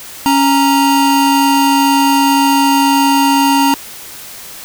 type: tone pair together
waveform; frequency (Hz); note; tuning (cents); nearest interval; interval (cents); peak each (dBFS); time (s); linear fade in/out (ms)
square; 276.8 / 932.3; C#4 / A#5; -2 / 0; octave + major sixth; 2102; -12; 0.26-3.74; 0
effects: white hiss -31 dBFS RMS until 4.64 s